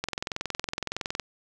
click train, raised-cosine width 0.2 ms, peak -12 dBFS, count 26, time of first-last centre 0.04-1.197 s, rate 21.6 Hz, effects none

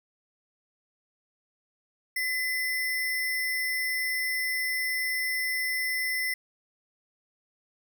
sine tone with sample-and-hold, 2019 Hz, B6, 38 cents sharp, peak -26 dBFS, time 2.16-6.34 s, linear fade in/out 5 ms, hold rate 7350 Hz, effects none

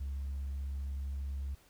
sine tone, 68.8 Hz, C#2, 12 cents flat, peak -33 dBFS, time 0-1.55 s, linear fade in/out 10 ms, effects tanh soft clip ceiling -33 dBFS + pink hiss -64 dBFS RMS until 1.69 s

